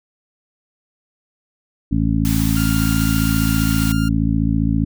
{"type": "harmonic tone", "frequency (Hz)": 55, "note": "A1", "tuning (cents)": 0, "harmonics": [1, 2, 3, 4, 5], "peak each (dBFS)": [-21, -21, -21, -21, -21], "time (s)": [1.91, 4.85], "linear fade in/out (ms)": 10}
{"type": "band-stop noise", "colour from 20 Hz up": "white", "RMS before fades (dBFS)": -28, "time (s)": [2.25, 3.92], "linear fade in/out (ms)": 0, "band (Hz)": [300, 690], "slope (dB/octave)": 96}
{"type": "tone", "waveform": "sawtooth", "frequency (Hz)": 1400, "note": "F6", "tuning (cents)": 4, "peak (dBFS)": -24, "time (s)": [2.56, 4.09], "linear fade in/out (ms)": 10}
{"effects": []}